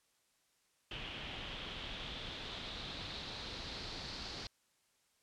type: noise with low-pass filter sweep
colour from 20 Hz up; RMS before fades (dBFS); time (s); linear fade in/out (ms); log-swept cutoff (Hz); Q
pink; -45; 0.91-4.47; 2; 3000 to 4600; 4.4
effects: white hiss -75 dBFS RMS until 5.22 s + low-pass 10000 Hz 12 dB/octave